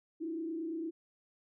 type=tone with frequency modulation; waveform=sine; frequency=326.6 Hz; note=E4; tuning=16 cents flat; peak=-35 dBFS; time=0.2-0.91 s; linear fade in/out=20 ms; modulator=28.8 Hz; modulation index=0.67; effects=none